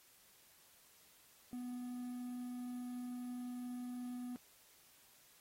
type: tone with quantisation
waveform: triangle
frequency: 246.9 Hz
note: B3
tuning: in tune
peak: -40 dBFS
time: 1.53-4.36 s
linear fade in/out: 0 ms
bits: 11
effects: white hiss -66 dBFS RMS until 5.4 s + AAC 48 kbps